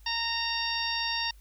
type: harmonic tone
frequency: 924 Hz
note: A#5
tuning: 16 cents flat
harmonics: 1 / 2 / 3 / 4 / 5 / 6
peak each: -35 / -35 / -35 / -35 / -35 / -35 dBFS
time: 0.06-1.31 s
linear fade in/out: 5 ms
effects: added 50 Hz sine -50 dBFS peak until 1.4 s + white hiss -64 dBFS RMS until 1.4 s